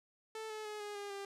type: tone with pitch steps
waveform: sawtooth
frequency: 440 / 431.2 / 422.6 / 414.1 / 405.8 / 397.7 Hz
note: A4 / A4 / G#4 / G#4 / G#4 / G4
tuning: 0 / -35 / +30 / -5 / -40 / +25 cents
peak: -38 dBFS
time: 0.35-1.25 s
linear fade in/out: 2 ms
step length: 150 ms
effects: low-pass 10000 Hz 12 dB/octave